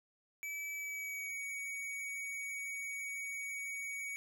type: tone with pitch glide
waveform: square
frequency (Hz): 2300 to 2247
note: D7 to C#7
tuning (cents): -37 to +23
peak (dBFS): -40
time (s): 0.43-4.16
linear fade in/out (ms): 0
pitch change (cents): -40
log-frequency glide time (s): 0.74-1.37
effects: none